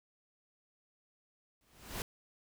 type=noise with exponential growth; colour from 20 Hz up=pink; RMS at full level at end=-36 dBFS; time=1.61-2.02 s; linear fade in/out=1 ms; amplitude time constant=88 ms; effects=none